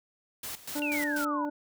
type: noise with tremolo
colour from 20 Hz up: white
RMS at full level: -38 dBFS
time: 0.43-1.25 s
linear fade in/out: 5 ms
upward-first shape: square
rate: 4.1 Hz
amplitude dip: 80%
type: harmonic tone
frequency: 293.7 Hz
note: D4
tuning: in tune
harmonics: 1 / 2 / 3 / 5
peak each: -31 / -37 / -41 / -45 dBFS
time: 0.75-1.5 s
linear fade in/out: 10 ms
type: exponential sweep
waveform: sine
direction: down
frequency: 2810 to 930 Hz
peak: -30 dBFS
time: 0.82-1.45 s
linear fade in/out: 0 ms
effects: none